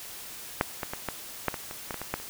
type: clicks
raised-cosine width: 0.5 ms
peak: -7 / -15 / -17 / -14 / -9 / -18 / -23 / -17 / -19 / -19 / -12 / -27 dBFS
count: 12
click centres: 0.611 / 0.832 / 0.935 / 1.087 / 1.483 / 1.542 / 1.711 / 1.908 / 1.943 / 2.016 / 2.14 / 2.2 s
effects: white hiss -42 dBFS RMS until 2.29 s